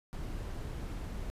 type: noise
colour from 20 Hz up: brown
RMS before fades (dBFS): -39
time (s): 0.13-1.3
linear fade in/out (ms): 0
effects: resampled to 32000 Hz